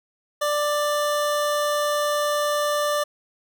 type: tone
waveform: 25% pulse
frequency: 590 Hz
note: D5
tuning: 8 cents sharp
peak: -17 dBFS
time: 0.41-3.04 s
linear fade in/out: 10 ms
effects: none